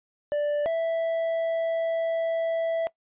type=tone pair in turn; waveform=triangle; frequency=587.3 / 659.2 Hz; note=D5 / E5; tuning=0 / 0 cents; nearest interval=major second; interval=200 cents; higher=second; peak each=-21 dBFS; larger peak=neither; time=0.32-0.66 / 0.66-2.87 s; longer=second; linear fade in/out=0 ms; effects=noise-tail reverb RT60 0.1 s tail -20 dB re dry + resampled to 8000 Hz